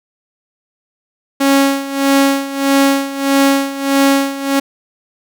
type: tone with tremolo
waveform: sawtooth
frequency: 275.4 Hz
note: C#4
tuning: 11 cents flat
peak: -4 dBFS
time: 1.4-4.6 s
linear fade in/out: 10 ms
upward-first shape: sine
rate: 1.6 Hz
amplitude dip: 80%
effects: none